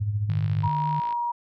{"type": "tone with tremolo", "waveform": "sine", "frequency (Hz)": 103.83, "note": "G#2", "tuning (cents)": 0, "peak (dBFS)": -20, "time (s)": [0, 0.69], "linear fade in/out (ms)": 20, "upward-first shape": "triangle", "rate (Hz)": 14, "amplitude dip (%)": 65}
{"type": "tone with vibrato", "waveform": "sine", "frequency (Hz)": 150.9, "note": "D3", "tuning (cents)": 47, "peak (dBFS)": -26, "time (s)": [0.29, 1], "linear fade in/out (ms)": 5, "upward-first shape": "sine", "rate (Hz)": 3.7, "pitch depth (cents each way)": 13}
{"type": "click train", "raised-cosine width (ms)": 0.3, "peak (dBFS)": -26, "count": 47, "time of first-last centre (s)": [0.3, 1.126], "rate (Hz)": 55.7}
{"type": "tone", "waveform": "sine", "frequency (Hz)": 952, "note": "A#5", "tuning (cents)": 36, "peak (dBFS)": -24, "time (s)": [0.63, 1.32], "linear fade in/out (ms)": 10}
{"effects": []}